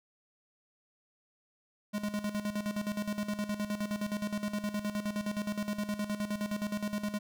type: tone with tremolo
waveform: square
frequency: 207.7 Hz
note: G#3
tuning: in tune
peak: -31 dBFS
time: 1.93-7.19 s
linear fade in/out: 20 ms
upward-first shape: square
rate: 9.6 Hz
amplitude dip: 70%
effects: none